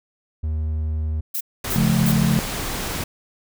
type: tone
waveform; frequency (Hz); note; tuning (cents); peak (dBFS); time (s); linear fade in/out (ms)
triangle; 77.78; D#2; 0; -19; 0.43-1.21; 10
type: noise bursts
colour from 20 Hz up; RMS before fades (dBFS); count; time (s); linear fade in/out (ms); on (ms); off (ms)
violet; -25; 3; 1.34-2.124; 10; 68; 290
type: noise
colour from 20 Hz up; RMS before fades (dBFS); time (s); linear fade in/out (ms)
pink; -27; 1.64-3.04; 5
type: chord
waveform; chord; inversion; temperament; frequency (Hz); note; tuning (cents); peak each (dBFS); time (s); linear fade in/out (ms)
sine; Db augmented; none; just; 138.59 / 173.24 / 216.5; Db3 / F3 / A3; 0 / -14 / -28; -20; 1.76-2.39; 0
effects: none